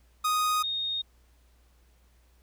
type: tone pair in turn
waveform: 45% pulse / sine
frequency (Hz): 1244.5 / 3706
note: D#6 / A#7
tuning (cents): 0 / -11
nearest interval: octave + perfect fifth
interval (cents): 1889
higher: second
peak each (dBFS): -24 / -28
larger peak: first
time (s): 0.24-0.63 / 0.63-1.02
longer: neither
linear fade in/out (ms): 10
effects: added 60 Hz sine -59 dBFS peak until 2.42 s + pink hiss -68 dBFS RMS until 2.42 s